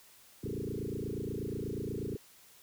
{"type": "tone with frequency modulation", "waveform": "sine", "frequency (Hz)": 259.7, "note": "C4", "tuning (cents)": -13, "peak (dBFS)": -34, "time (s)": [0.43, 2.17], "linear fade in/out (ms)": 10, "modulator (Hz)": 28.3, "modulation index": 6.5, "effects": ["white hiss -59 dBFS RMS until 2.62 s"]}